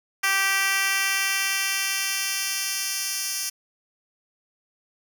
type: tone with high-pass filter sweep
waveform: 10% pulse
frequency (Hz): 389.7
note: G4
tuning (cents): -10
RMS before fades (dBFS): -25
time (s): 0.23-3.5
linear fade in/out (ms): 10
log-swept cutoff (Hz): 1600 to 5200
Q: 0.98
effects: none